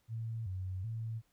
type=tone with pitch steps; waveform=sine; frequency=113.3 / 93.2 / 112.6 Hz; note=A#2 / F#2 / A2; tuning=-49 / +13 / +40 cents; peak=-36 dBFS; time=0.08-1.22 s; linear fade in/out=50 ms; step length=380 ms; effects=pink hiss -75 dBFS RMS until 1.32 s